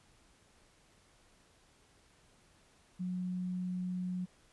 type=tone; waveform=sine; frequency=181.6 Hz; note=F#3; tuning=32 cents flat; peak=-34 dBFS; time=2.99-4.26 s; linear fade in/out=20 ms; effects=pink hiss -66 dBFS RMS until 4.52 s + resampled to 24000 Hz